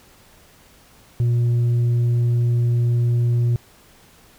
sine tone with tanh clipping, 119.5 Hz, A#2, 43 cents sharp, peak -16 dBFS, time 1.2-3.56 s, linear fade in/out 0 ms, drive 3 dB, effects pink hiss -51 dBFS RMS until 4.38 s

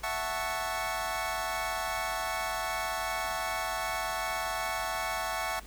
25% pulse chord, F# minor seventh, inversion third, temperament equal, 659.3 / 740 / 880 / 1108.7 Hz, E5 / F#5 / A5 / C#6, 0 / 0 / 0 / 0 cents, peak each -33 dBFS, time 0.03-5.6 s, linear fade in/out 10 ms, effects added 50 Hz sine -48 dBFS peak until 5.66 s + pink hiss -52 dBFS RMS until 5.66 s

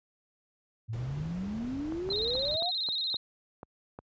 sine exponential sweep, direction up, 107.5 to 740 Hz, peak -32 dBFS, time 0.88-2.71 s, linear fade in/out 20 ms
brown noise, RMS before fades -39 dBFS, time 0.93-2.56 s, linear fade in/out 2 ms
clicks, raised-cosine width 1 ms, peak -28 dBFS, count 9, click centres 1.923 / 2.09 / 2.122 / 2.354 / 2.623 / 2.888 / 3.143 / 3.631 / 3.989 s
sine tone with vibrato, 3927 Hz, B7, 11 cents flat, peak -29 dBFS, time 2.1-3.17 s, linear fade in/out 5 ms, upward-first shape square, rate 17 Hz, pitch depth 73 cents each way
effects high-pass 60 Hz 12 dB/octave + resampled to 16000 Hz

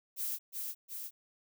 violet noise with echo, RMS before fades -36 dBFS, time 0.16-0.39 s, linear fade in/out 50 ms, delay 360 ms, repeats 2, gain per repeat -3 dB, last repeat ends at 1.11 s, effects none

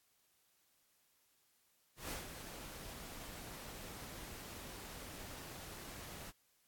pink noise with ADSR envelope, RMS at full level -42 dBFS, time 1.96-6.32 s, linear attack 150 ms, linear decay 130 ms, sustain -8 dB, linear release 28 ms, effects white hiss -75 dBFS RMS until 6.67 s + AAC 64 kbps

